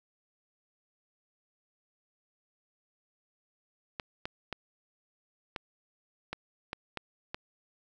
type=clicks; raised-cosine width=0.3 ms; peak=-19 dBFS; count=8; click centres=3.998 / 4.255 / 4.527 / 5.562 / 6.33 / 6.731 / 6.973 / 7.345 s; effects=10-bit